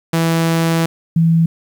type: tone pair in turn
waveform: sawtooth / sine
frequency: 164.81 / 164.81 Hz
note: E3 / E3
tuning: 0 / 0 cents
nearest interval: unison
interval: 0 cents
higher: neither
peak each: -9 dBFS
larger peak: neither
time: 0.13-0.86 / 1.16-1.46 s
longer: first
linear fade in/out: 5 ms
effects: 8-bit